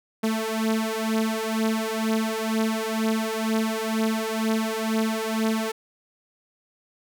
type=beating tone pair; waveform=sawtooth; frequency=220 / 222.1 Hz; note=A3 / A3; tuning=0 / +16 cents; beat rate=2.1 Hz; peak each=-22 dBFS; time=0.23-5.72 s; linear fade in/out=10 ms; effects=none